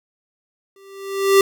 square tone with exponential growth, 392 Hz, G4, in tune, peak -8 dBFS, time 0.76-1.41 s, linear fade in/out 2 ms, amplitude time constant 140 ms, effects none

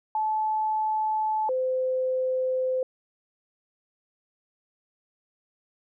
sine tone pair in turn, 866 / 514.9 Hz, A5 / C5, -28 / -28 cents, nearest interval major sixth, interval 900 cents, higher first, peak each -23 dBFS, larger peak neither, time 0.15-1.49 / 1.49-2.83 s, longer neither, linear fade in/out 2 ms, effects none

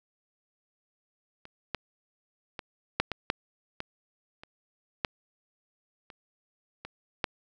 clicks, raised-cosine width 0.3 ms, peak -30 / -14 / -20 / -7 / -15 / -9 / -18 / -29 / -10 / -30 / -23 / -10 dBFS, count 12, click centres 1.454 / 1.747 / 2.592 / 3 / 3.117 / 3.301 / 3.804 / 4.435 / 5.048 / 6.102 / 6.85 / 7.242 s, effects none

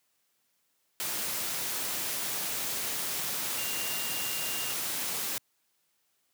sine tone in noise, 2794 Hz, F7, in tune, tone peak -39 dBFS, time 3.58-4.73 s, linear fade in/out 0 ms, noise white, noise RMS -33 dBFS, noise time 1-5.38 s, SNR -9 dB, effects white hiss -74 dBFS RMS until 6.33 s + high-pass 100 Hz 12 dB/octave

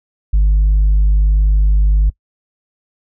sine tone, 50.7 Hz, G#1, 41 cents flat, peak -6 dBFS, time 0.33-2.1 s, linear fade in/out 10 ms, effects noise-tail reverb RT60 0.1 s tail -24 dB re dry + tanh soft clip ceiling -7 dBFS

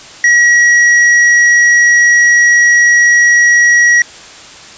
sine tone with hard clipping, 1914 Hz, A#6, 45 cents sharp, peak -6 dBFS, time 0.24-4.02 s, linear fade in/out 2 ms, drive 8 dB, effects white hiss -33 dBFS RMS until 4.77 s + resampled to 16000 Hz

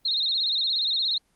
sine tone with vibrato, 3951 Hz, B7, in tune, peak -22 dBFS, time 0.05-1.18 s, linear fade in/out 5 ms, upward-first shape sine, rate 17 Hz, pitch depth 140 cents each way, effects pink hiss -67 dBFS RMS until 1.35 s + Opus 24 kbps

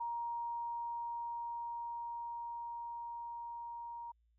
sine tone with level ramp, 940 Hz, A#5, 14 cents sharp, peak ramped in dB -36 to -43 dBFS, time 0-4.12 s, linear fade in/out 10 ms, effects added 57 Hz sine -70 dBFS peak until 4.38 s

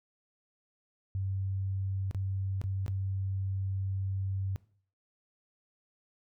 sine tone with dropouts, 96.4 Hz, G2, 28 cents flat, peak -30 dBFS, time 1.15-4.56 s, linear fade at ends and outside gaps 0 ms, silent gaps 2.111-2.147 / 2.615-2.639 / 2.863-2.88 s, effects noise-tail reverb RT60 0.5 s tail -20 dB re dry

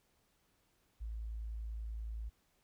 sine tone, 55.2 Hz, A1, 6 cents sharp, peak -39 dBFS, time 1-2.3 s, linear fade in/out 20 ms, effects pink hiss -75 dBFS RMS until 2.63 s

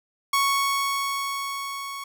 sawtooth tone with level ramp, 1108.7 Hz, C#6, in tune, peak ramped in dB -15 to -29 dBFS, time 0.33-2.04 s, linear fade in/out 5 ms, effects none

